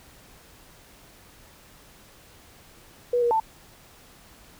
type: tone with pitch steps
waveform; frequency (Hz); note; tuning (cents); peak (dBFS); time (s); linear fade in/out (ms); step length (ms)
sine; 486.2 / 475.7 / 887; B4 / A#4 / A5; -27 / +35 / +14; -19; 3.13-3.4; 5; 90
effects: pink hiss -52 dBFS RMS until 4.59 s